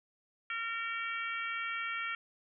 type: harmonic tone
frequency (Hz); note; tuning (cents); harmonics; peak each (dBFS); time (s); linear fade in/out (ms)
458.4; A#4; -29; 3 / 4 / 5 / 6 / 7; -38 / -41 / -39 / -45 / -47; 0.5-2.15; 2
effects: none